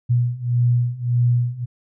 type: beating tone pair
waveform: sine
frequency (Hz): 120.3 / 122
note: B2 / B2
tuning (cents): -45 / -21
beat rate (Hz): 1.7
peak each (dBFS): -20 / -18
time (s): 0.09-1.66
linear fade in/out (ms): 20
effects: none